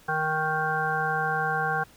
harmonic tone, 156.4 Hz, D#3, 9 cents sharp, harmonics 1 / 3 / 5 / 7 / 9 / 10, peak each -34 / -34 / -28 / -33 / -32 / -29 dBFS, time 0.08-1.84 s, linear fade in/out 10 ms, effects pink hiss -55 dBFS RMS until 1.96 s

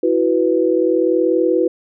sine chord, E suspended second, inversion none, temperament equal, 329.6 / 370 / 493.9 Hz, E4 / F#4 / B4, 0 / 0 / 0 cents, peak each -17 dBFS, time 0.03-1.68 s, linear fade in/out 5 ms, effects none

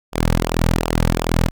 sawtooth tone with flanger, 41.38 Hz, E1, 7 cents sharp, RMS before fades -18 dBFS, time 0.12-1.51 s, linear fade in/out 50 ms, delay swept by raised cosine 0.47 to 2.97 ms, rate 2.7 Hz, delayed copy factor -0.75, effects none

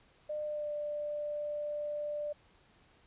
sine tone with pitch glide, 603 to 592.3 Hz, D5 to D5, +46 to +15 cents, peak -34 dBFS, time 0.29-2.33 s, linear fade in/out 10 ms, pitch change -31 cents, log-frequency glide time 0.4-0.72 s, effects pink hiss -65 dBFS RMS until 3.06 s + resampled to 8000 Hz

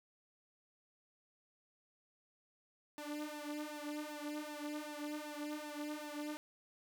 sawtooth tone with flanger, 298.1 Hz, D4, 26 cents sharp, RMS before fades -44 dBFS, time 2.98-6.37 s, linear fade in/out 0 ms, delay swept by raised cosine 1.1 to 3.8 ms, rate 2.6 Hz, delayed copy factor +0.95, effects none

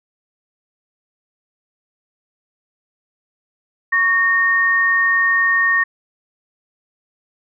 sine tone pair together, 1116 / 1843.9 Hz, C#6 / A#6, +11 / -19 cents, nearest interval major sixth, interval 870 cents, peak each -21 / -13 dBFS, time 3.92-5.84 s, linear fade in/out 10 ms, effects none

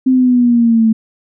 sine exponential sweep, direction down, 261.6 to 219.9 Hz, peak -7 dBFS, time 0.06-0.93 s, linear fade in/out 10 ms, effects none

